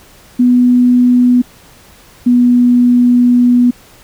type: tone pair in turn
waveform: sine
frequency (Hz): 246.9 / 244.6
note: B3 / B3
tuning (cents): 0 / -16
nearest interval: unison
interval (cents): 16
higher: first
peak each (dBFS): -5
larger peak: neither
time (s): 0.39-1.42 / 2.26-3.71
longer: second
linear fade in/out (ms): 10
effects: pink hiss -42 dBFS RMS until 4.03 s